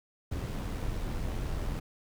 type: noise with amplitude modulation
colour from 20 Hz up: brown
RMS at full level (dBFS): -32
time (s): 0.31-1.8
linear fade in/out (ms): 10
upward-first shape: sine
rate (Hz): 87.4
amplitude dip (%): 35
effects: none